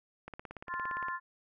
click train, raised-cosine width 0.5 ms, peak -28 dBFS, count 15, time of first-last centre 0.28-1.085 s, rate 17.4 Hz
harmonic tone, 349.2 Hz, F4, in tune, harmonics 3 / 4 / 5, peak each -36 / -43 / -39 dBFS, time 0.67-1.2 s, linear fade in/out 50 ms
effects none

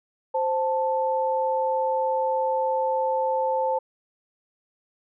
sine tone pair together, 523.3 / 880.1 Hz, C5 / A5, 0 / 0 cents, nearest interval major sixth, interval 900 cents, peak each -24 dBFS, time 0.34-3.79 s, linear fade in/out 10 ms, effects none

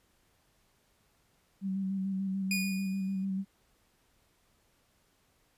sine tone with vibrato, 192.3 Hz, G3, 33 cents flat, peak -30 dBFS, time 1.61-3.45 s, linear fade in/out 50 ms, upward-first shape square, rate 6.8 Hz, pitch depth 22 cents each way
sawtooth tone with exponential decay, 2456 Hz, D#7, 23 cents flat, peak -25 dBFS, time 2.51-3.25 s, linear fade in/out 2 ms, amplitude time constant 160 ms
effects pink hiss -70 dBFS RMS until 5.57 s + resampled to 32000 Hz

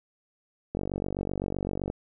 click train, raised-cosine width 2 ms, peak -17 dBFS, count 56, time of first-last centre 0.75-1.901 s, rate 47.8 Hz, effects none

